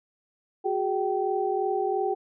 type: tone cluster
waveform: sine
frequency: 369.2 / 412.1 / 773 Hz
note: F#4 / G#4 / G5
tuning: -4 / -13 / -24 cents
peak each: -28 dBFS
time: 0.64-2.15 s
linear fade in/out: 20 ms
effects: none